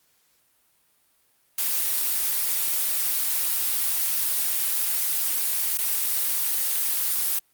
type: noise with dropouts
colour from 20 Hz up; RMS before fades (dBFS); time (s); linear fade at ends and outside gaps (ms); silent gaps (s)
blue; -24; 1.58-7.39; 5; 5.775-5.785
effects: white hiss -65 dBFS RMS until 7.53 s + Opus 48 kbps